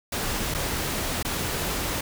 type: noise with dropouts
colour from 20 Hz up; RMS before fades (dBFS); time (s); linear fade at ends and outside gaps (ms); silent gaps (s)
pink; -28; 0.12-2.01; 5; 0.541-0.546 / 1.228-1.248
effects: none